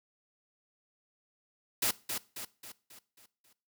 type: noise with echo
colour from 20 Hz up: white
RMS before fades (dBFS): -29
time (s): 1.82-1.91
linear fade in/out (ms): 5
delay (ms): 270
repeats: 6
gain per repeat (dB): -6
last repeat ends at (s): 3.53
effects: noise-tail reverb RT60 0.4 s tail -20 dB re dry + high-pass 60 Hz 12 dB/octave